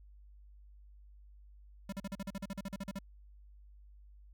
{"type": "tone bursts", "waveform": "square", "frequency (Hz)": 195.9, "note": "G3", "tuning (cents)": -1, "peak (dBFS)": -38, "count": 15, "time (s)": [1.89, 2.989], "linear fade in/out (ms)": 5, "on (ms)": 35, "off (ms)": 41, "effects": ["added 50 Hz sine -54 dBFS peak until 4.33 s"]}